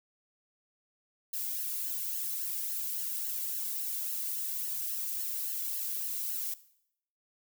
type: noise with flanger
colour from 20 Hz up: violet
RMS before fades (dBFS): -35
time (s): 1.33-6.54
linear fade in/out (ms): 5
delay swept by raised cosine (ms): 0.83 to 1.65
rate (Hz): 3.6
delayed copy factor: -0.7
effects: noise-tail reverb RT60 0.7 s tail -17 dB re dry